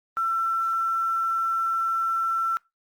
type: tone with quantisation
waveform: sine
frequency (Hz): 1343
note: E6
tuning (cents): +32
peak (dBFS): -22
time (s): 0.17-2.57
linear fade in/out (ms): 0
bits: 8
effects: noise-tail reverb RT60 0.2 s tail -22 dB re dry + Opus 32 kbps